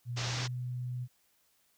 sine tone with pitch glide, 120.9 to 124.3 Hz, B2 to B2, -36 to +12 cents, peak -34 dBFS, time 0.05-1.08 s, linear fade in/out 50 ms, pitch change +48 cents, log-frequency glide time 0.29-0.42 s
white low-pass noise, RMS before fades -38 dBFS, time 0.16-0.48 s, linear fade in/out 20 ms, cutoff 6400 Hz, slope 48 dB/octave
effects white hiss -71 dBFS RMS until 1.77 s

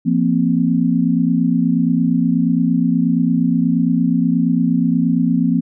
sine chord, F suspended fourth, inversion none, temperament equal with one note detuned, 171.52 / 233.1 / 261.6 Hz, F3 / Bb3 / C4, -31 / 0 / 0 cents, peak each -17 dBFS, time 0.05-5.61 s, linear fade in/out 20 ms, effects none

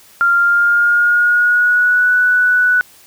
sine tone with pitch glide, 1391 to 1482.3 Hz, F6 to F#6, -7 to +3 cents, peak -9 dBFS, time 0.21-2.81 s, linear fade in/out 0 ms, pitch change +110 cents, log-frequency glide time 0.32-2.13 s, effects white hiss -45 dBFS RMS until 3.06 s

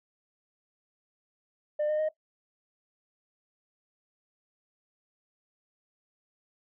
sine tone with pitch steps, 600 / 610.5 / 621.2 Hz, D5 / D#5 / D#5, +37 / -33 / -3 cents, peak -23 dBFS, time 1.79-2.09 s, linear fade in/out 10 ms, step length 100 ms, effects noise-tail reverb RT60 0.1 s tail -17 dB re dry + tanh soft clip ceiling -24 dBFS

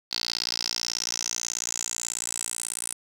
10% pulse tone with band-pass filter sweep, 58.27 Hz, A#1, in tune, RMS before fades -31 dBFS, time 0.11-2.94 s, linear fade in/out 10 ms, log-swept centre 4500 to 9200 Hz, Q 7.5, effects 8-bit

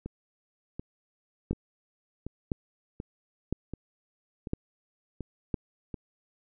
two click trains, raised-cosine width 3 ms, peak -15 / -23 dBFS, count 5 / 9, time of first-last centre 1.51-5.542 / 0.06-5.942 s, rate 0.992 / 1.36 Hz, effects none

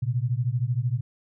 sine beating tone pair, 117 / 130 Hz, A#2 / C3, +7 / -11 cents, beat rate 13 Hz, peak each -25 / -26 dBFS, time 0.02-1.01 s, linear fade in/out 10 ms, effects none

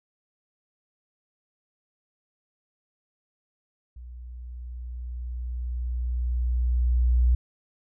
sine tone with level ramp, 60.9 Hz, B1, 24 cents flat, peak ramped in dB -39 to -16 dBFS, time 3.96-7.35 s, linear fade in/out 5 ms, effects none

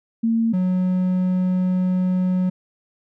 sine / triangle tone pair in turn, 227.5 / 183.49 Hz, A#3 / F#3, -42 / -14 cents, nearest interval major third, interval 372 cents, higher first, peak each -16 / -15 dBFS, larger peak second, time 0.23-0.53 / 0.53-2.5 s, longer second, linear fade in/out 10 ms, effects none

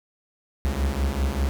45% pulse beating tone pair, 65.8 / 70.9 Hz, C2 / C#2, +10 / +40 cents, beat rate 5.1 Hz, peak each -25 dBFS, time 0.65-1.49 s, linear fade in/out 0 ms, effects none

